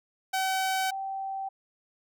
sawtooth / sine tone pair in turn, 761 / 776.1 Hz, F#5 / G5, +48 / -18 cents, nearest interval unison, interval 34 cents, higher second, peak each -22 / -31 dBFS, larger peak first, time 0.33-0.91 / 0.91-1.49 s, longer neither, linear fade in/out 10 ms, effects none

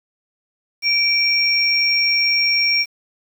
sine tone pair together, 2334 / 5551 Hz, D7 / F8, -11 / -11 cents, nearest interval octave + minor third, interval 1500 cents, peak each -17 dBFS, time 0.82-2.86 s, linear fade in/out 50 ms, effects 7-bit

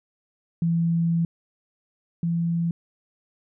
sine tone pair in turn, 167.5 / 168.76 Hz, E3 / E3, +28 / +41 cents, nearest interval unison, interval 13 cents, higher second, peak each -19 / -21 dBFS, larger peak first, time 0.62-1.25 / 2.23-2.71 s, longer first, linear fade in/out 2 ms, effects none

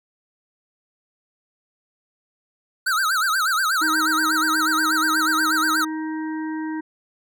square tone with vibrato, 1407 Hz, F6, 12 cents sharp, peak -19 dBFS, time 2.86-5.85 s, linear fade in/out 10 ms, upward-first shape sine, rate 8.3 Hz, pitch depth 210 cents each way
harmonic tone, 314.1 Hz, D#4, 16 cents sharp, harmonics 1 / 3 / 5 / 6, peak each -25 / -35 / -39 / -41 dBFS, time 3.81-6.81 s, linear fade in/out 10 ms
effects none

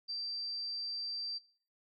sine tone, 4690 Hz, D8, 3 cents flat, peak -36 dBFS, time 0.08-1.39 s, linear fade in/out 20 ms, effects noise-tail reverb RT60 0.6 s tail -25 dB re dry

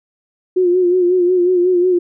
sine tone with vibrato, 359.7 Hz, F#4, 49 cents flat, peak -10 dBFS, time 0.56-1.99 s, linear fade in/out 10 ms, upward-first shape sine, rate 5.5 Hz, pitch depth 51 cents each way, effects none

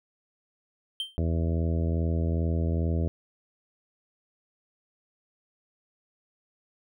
triangle tone with exponential decay, 3136 Hz, G7, in tune, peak -24 dBFS, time 1-1.17 s, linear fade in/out 1 ms, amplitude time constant 36 ms
harmonic tone, 82.41 Hz, E2, in tune, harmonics 1 / 2 / 3 / 4 / 5 / 6 / 7 / 8, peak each -25 / -31 / -35 / -37 / -39 / -41 / -42 / -43 dBFS, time 1.18-3.08 s, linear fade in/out 0 ms
effects none

